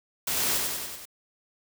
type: noise with echo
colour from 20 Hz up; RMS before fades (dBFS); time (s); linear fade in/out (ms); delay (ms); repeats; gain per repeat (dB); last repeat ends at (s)
white; -28; 0.27-0.58; 5; 95; 5; -3; 1.055
effects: none